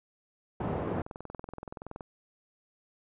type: band-pass noise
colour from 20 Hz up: pink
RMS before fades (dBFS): -33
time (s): 0.6-1.02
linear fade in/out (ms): 5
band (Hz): 110 to 770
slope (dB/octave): 12
type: click train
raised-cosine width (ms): 1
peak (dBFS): -26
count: 30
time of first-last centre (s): 0.64-2.008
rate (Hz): 21.2
effects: resampled to 8000 Hz